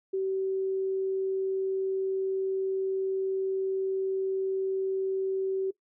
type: tone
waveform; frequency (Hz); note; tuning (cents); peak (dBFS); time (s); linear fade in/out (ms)
sine; 383.1; G4; -40; -26; 0.13-5.71; 10
effects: noise-tail reverb RT60 0.1 s tail -19 dB re dry